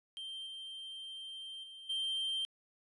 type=tone with level steps; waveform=triangle; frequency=3146 Hz; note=G7; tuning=6 cents sharp; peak=-40 / -42 / -47 / -32 dBFS; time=0.17-2.45 s; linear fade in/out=0 ms; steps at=0.46 / 1.63 / 1.89 s; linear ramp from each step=10 ms; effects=resampled to 24000 Hz